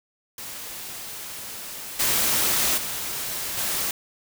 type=noise with level steps; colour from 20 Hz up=white; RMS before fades=-36 / -22 / -30 / -26 dBFS; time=0.38-3.91 s; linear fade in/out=2 ms; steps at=1.99 / 2.77 / 3.57 s; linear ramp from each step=10 ms; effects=none